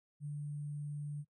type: tone with sample-and-hold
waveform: sine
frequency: 146.83 Hz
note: D3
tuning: in tune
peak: -38 dBFS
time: 0.2-1.25 s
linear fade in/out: 50 ms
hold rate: 8820 Hz
effects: noise-tail reverb RT60 0.1 s tail -22 dB re dry + resampled to 32000 Hz